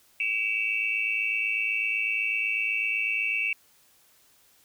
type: tone cluster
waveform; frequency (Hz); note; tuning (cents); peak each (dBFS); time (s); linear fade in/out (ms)
sine; 2285 / 2605 / 2713; D7 / E7 / E7; -48 / -21 / +49; -29; 0.2-3.53; 2
effects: white hiss -61 dBFS RMS until 4.64 s